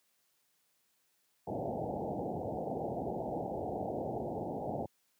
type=low-pass noise; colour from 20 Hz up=white; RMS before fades=-37 dBFS; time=1.47-4.86 s; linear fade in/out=5 ms; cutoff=830 Hz; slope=96 dB/octave; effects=white hiss -75 dBFS RMS until 5.19 s + high-pass 100 Hz 12 dB/octave